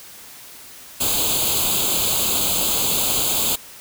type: noise with comb filter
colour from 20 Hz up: white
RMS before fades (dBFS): -20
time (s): 1-3.56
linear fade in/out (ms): 10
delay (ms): 0.27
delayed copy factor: +0.9
effects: white hiss -41 dBFS RMS until 3.8 s